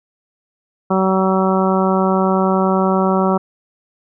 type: harmonic tone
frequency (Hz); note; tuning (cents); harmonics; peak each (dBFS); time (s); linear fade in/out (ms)
189.5; F#3; +42; 1 / 2 / 3 / 4 / 5 / 6 / 7; -16 / -19 / -21 / -22 / -23 / -24 / -24; 0.9-3.38; 10
effects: none